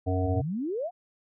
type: harmonic tone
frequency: 92.5 Hz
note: F#2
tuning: in tune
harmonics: 1 / 3 / 5 / 7 / 8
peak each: -26 / -31 / -33 / -34 / -35 dBFS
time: 0.06-0.42 s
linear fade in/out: 20 ms
type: exponential sweep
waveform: sine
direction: up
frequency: 68.8 to 755 Hz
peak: -28 dBFS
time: 0.23-0.91 s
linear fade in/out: 50 ms
effects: none